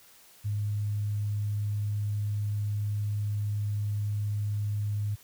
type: tone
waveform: sine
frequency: 103.83 Hz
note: G#2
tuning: in tune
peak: -27 dBFS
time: 0.44-5.16 s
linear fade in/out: 20 ms
effects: white hiss -56 dBFS RMS until 5.23 s